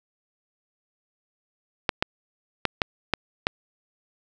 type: clicks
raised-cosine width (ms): 0.3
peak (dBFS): -4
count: 6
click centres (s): 1.892 / 2.025 / 2.653 / 2.818 / 3.137 / 3.469
effects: none